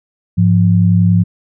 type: tone pair together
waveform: sine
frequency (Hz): 103.76 / 174.61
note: G#2 / F3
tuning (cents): -1 / 0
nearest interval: major sixth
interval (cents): 901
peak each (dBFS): -10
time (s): 0.37-1.24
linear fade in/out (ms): 20
effects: none